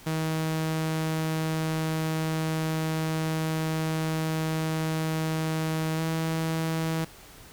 sawtooth tone with pitch glide, 158.9 to 161.49 Hz, D#3 to E3, +37 to -35 cents, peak -22 dBFS, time 0.06-7.05 s, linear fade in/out 10 ms, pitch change +28 cents, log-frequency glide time 5.96-6.01 s, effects pink hiss -49 dBFS RMS until 7.52 s

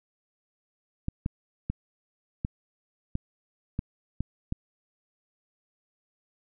clicks, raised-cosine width 5 ms, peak -16 dBFS, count 8, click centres 1.084 / 1.261 / 1.7 / 2.449 / 3.154 / 3.791 / 4.206 / 4.524 s, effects none

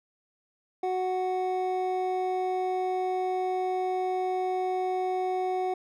triangle tone pair together, 370 / 740 Hz, F#4 / F#5, 0 / 0 cents, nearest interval octave, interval 1200 cents, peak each -27 dBFS, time 0.83-5.74 s, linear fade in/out 5 ms, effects none

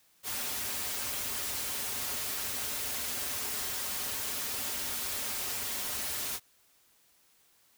white noise with comb filter, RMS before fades -35 dBFS, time 0.23-6.4 s, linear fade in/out 50 ms, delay 6 ms, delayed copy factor -0.65, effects white hiss -66 dBFS RMS until 7.77 s

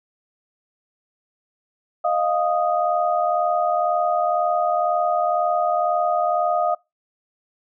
sine tone cluster, 620 / 702 / 1243 Hz, D#5 / F5 / D#6, -6 / +9 / -2 cents, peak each -23 / -20 / -25 dBFS, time 2.04-6.75 s, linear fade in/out 10 ms, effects noise-tail reverb RT60 0.2 s tail -22 dB re dry

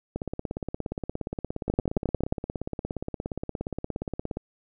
two click trains, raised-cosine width 2 ms, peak -10 / -17 dBFS, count 8 / 73, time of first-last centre 1.7-2.325 / 0.16-4.371 s, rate 11.2 / 17.1 Hz, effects none

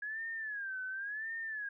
sine tone with vibrato, 1661.2 Hz, G#6, in tune, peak -37 dBFS, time 0.02-1.69 s, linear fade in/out 5 ms, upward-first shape sine, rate 0.93 Hz, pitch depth 160 cents each way, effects none

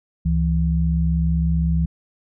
sine tone pair together, 69.3 / 164.99 Hz, C#2 / E3, 0 / +2 cents, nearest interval octave + minor third, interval 1502 cents, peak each -19 dBFS, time 0.25-1.86 s, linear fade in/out 10 ms, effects none

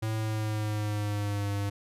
square tone with pitch glide, 110 to 100.87 Hz, A2 to G2, 0 to +50 cents, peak -29 dBFS, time 0.02-1.7 s, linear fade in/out 10 ms, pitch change -150 cents, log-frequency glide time 0.16-1.51 s, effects resampled to 32000 Hz

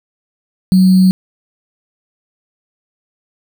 sine tone with sample-and-hold, 186.4 Hz, F#3, 13 cents sharp, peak -5 dBFS, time 0.72-1.11 s, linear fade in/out 0 ms, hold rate 4410 Hz, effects none

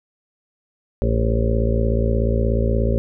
harmonic tone with a mistuned harmonic, 56.7 Hz, A#1, 47 cents flat, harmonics 1 / 2 / 3 / 4 / 5 / 6 / 7 / 8 / 9 / 10, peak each -19 / -22 / -34 / -25 / -36 / -35 / -26 / -30 / -29 / -28 dBFS, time 1.02-2.98 s, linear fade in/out 0 ms, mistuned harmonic 10, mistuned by -39 cents, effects none

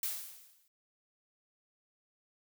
blue noise with exponential decay, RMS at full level -33 dBFS, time 0.03-0.68 s, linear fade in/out 2 ms, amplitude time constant 140 ms, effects none

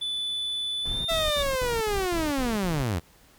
triangle tone with pitch glide, 3484 to 3621 Hz, A7 to A7, -18 to +49 cents, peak -26 dBFS, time 0.01-1.43 s, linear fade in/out 10 ms, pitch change +67 cents, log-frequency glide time 0.82-1.05 s
brown noise bursts, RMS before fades -34 dBFS, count 8, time 0.85-2.828 s, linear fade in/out 5 ms, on 200 ms, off 54 ms
sawtooth linear sweep, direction down, 670 to 76.7 Hz, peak -21 dBFS, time 1.08-3 s, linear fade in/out 20 ms
effects pink hiss -57 dBFS RMS until 3.38 s

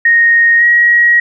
sine tone with pitch glide, 1862 to 1898.9 Hz, A#6 to A#6, -2 to +32 cents, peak -5 dBFS, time 0.05-1.2 s, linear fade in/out 5 ms, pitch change +34 cents, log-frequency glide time 0.58-0.64 s, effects none

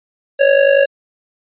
square tone with amplitude modulation, 554.4 Hz, C#5, in tune, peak -6 dBFS, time 0.39-0.86 s, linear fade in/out 20 ms, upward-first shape sine, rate 50.5 Hz, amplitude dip 70%, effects resampled to 8000 Hz

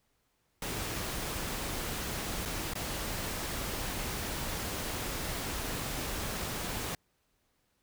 pink noise with dropouts, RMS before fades -36 dBFS, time 0.62-6.95 s, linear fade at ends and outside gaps 2 ms, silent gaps 2.453-2.457 / 2.736-2.753 s, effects pink hiss -75 dBFS RMS until 7.82 s

